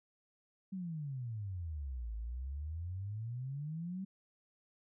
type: exponential two-way sweep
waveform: sine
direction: down then up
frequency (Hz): 196 to 53.5 to 196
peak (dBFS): -38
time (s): 0.72-4.05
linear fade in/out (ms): 10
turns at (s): 2.14
effects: none